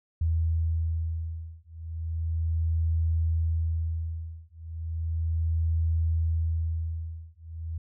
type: beating tone pair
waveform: sine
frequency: 81.4 / 81.75 Hz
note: E2 / E2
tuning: -21 / -14 cents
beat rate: 0.35 Hz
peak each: -28 dBFS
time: 0.21-7.78 s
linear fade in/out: 5 ms
effects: none